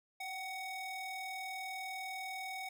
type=ring-modulated tone; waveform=square; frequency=740 Hz; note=F#5; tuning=in tune; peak=-38 dBFS; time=0.2-2.69 s; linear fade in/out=5 ms; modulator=1500 Hz; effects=none